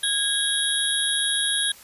sine tone cluster, 1642 / 3291 / 3438 / 3794 / 10940 Hz, G#6 / G#7 / A7 / A#7 / F9, -20 / -16 / -41 / +30 / -37 cents, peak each -28 / -26 / -32 / -26 / -27 dBFS, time 0.03-1.72 s, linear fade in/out 5 ms, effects white hiss -47 dBFS RMS until 1.83 s + resampled to 32000 Hz

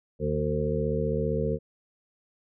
harmonic tone with a mistuned harmonic, 75.3 Hz, D2, 44 cents sharp, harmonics 1 / 2 / 3 / 5 / 6 / 7, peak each -33 / -30 / -33 / -35 / -29 / -33 dBFS, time 0.19-1.59 s, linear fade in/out 50 ms, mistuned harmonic 5, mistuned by -34 cents, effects none

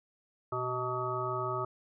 harmonic tone with a mistuned harmonic, 126.3 Hz, B2, 39 cents sharp, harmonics 1 / 3 / 5 / 7 / 9 / 10, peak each -39 / -37 / -39 / -41 / -38 / -36 dBFS, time 0.52-1.65 s, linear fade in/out 5 ms, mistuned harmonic 1, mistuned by -58 cents, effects none

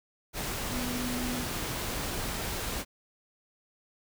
sine tone in noise, 246.9 Hz, B3, in tune, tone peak -33 dBFS, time 0.7-1.45 s, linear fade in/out 50 ms, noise pink, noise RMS -34 dBFS, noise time 0.33-2.85 s, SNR -2 dB, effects none

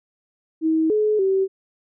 sine tone with pitch steps, 319.2 / 426 / 384.4 Hz, D#4 / G#4 / G4, +44 / +44 / -34 cents, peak -16 dBFS, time 0.61-1.48 s, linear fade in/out 50 ms, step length 290 ms, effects none

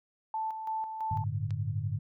sine tone with tremolo, 880 Hz, A5, in tune, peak -30 dBFS, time 0.34-1.24 s, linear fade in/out 2 ms, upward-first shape square, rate 3 Hz, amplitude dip 50%
sine chord, G suspended second, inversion none, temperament equal, 98 / 110 / 146.83 Hz, G2 / A2 / D3, 0 / 0 / 0 cents, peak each -34 / -33 / -36 dBFS, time 1.11-1.99 s, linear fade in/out 5 ms
click, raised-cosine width 0.2 ms, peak -31 dBFS, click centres 1.507 s
effects none

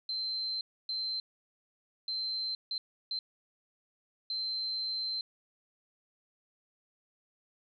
sine tone bursts at uneven times, 4106 Hz, C8, 33 cents flat, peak -32 dBFS, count 6, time 0.09-0.61 / 0.89-1.2 / 2.08-2.55 / 2.71-2.78 / 3.11-3.19 / 4.3-5.21 s, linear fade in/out 2 ms, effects none

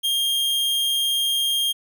45% pulse tone, 3219 Hz, G7, 45 cents sharp, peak -19 dBFS, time 0.03-1.73 s, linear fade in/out 20 ms, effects 10-bit

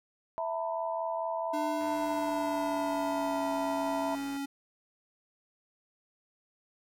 sine chord, E suspended fourth, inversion none, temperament equal with one note detuned, 659.3 / 903.2 / 987.8 Hz, E5 / A5 / B5, 0 / +45 / 0 cents, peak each -33 / -36 / -37 dBFS, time 0.38-4.15 s, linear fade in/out 0 ms
square tone with pitch glide, 300 to 278.3 Hz, D4 to C#4, +37 to +7 cents, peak -34 dBFS, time 1.53-4.46 s, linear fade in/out 10 ms, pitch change -130 cents, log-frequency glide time 1.85-3.47 s
click train, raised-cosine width 0.5 ms, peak -34 dBFS, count 277, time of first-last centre 1.81-4.366 s, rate 108 Hz
effects none

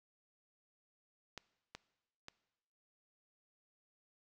clicks, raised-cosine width 0.2 ms, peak -27 / -28 / -30 dBFS, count 3, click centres 1.377 / 1.75 / 2.284 s, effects noise-tail reverb RT60 1.0 s tail -20 dB re dry

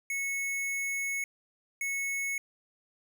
square tone bursts at uneven times, 2200 Hz, C#7, 14 cents flat, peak -31 dBFS, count 2, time 0.1-1.24 / 1.81-2.38 s, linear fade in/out 2 ms, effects 12-bit

